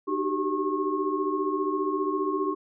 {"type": "tone cluster", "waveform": "sine", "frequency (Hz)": [305.6, 378.1, 393, 1086], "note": ["D#4", "F#4", "G4", "C#6"], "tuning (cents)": [-31, 38, 4, -36], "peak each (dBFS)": -30, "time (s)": [0.07, 2.55], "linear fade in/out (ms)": 20, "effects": []}